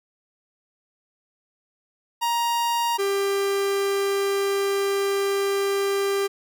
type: tone pair in turn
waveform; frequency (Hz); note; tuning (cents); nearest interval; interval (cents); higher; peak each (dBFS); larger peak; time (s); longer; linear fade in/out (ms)
45% pulse; 940 / 396.2; A#5 / G4; +14 / +18; octave + minor third; 1496; first; -21 / -21; neither; 2.21-2.98 / 2.98-6.28; second; 20
effects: none